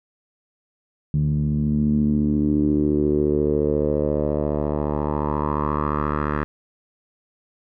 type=tone with low-pass filter sweep; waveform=10% pulse; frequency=74.3 Hz; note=D2; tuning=21 cents sharp; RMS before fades=-21 dBFS; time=1.14-6.44 s; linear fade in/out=0 ms; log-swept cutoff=160 to 1500 Hz; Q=4.1; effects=none